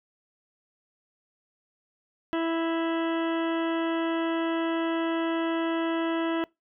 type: harmonic tone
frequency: 329.6 Hz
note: E4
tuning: in tune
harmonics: 1 / 2 / 3 / 4 / 5 / 6 / 8 / 9 / 10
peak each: -26 / -32 / -36 / -38 / -40 / -42 / -44 / -45 / -46 dBFS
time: 2.33-6.44 s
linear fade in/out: 0 ms
effects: noise-tail reverb RT60 0.2 s tail -24 dB re dry